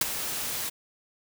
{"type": "noise with ADSR envelope", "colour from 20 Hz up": "white", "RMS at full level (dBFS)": -20, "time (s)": [0.01, 0.7], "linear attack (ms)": 4, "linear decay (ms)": 19, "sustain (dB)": -12, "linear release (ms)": 15, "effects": []}